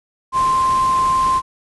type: tone in noise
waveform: sine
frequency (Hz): 1047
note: C6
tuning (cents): +1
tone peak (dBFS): -13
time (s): 0.32-1.42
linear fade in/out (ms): 50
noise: pink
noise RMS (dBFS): -30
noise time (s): 0.32-1.42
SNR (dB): +14
effects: resampled to 24000 Hz